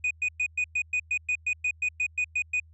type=tone bursts; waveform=triangle; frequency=2482 Hz; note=D#7; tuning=5 cents flat; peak=-22 dBFS; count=15; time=0.04-2.6 s; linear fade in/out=5 ms; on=68 ms; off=110 ms; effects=added 80 Hz sine -51 dBFS peak until 2.73 s + resampled to 24000 Hz